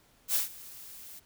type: noise with ADSR envelope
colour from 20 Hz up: blue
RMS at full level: -26 dBFS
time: 0.28-1.2 s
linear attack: 64 ms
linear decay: 140 ms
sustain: -21 dB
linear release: 17 ms
effects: pink hiss -64 dBFS RMS until 1.25 s